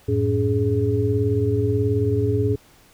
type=tone cluster; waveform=sine; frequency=91.5 / 110 / 281.8 / 418.8 Hz; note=F#2 / A2 / C#4 / G#4; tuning=-19 / 0 / +29 / +15 cents; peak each=-25 / -21 / -26 / -22 dBFS; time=0.08-2.56 s; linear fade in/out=10 ms; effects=pink hiss -53 dBFS RMS until 2.93 s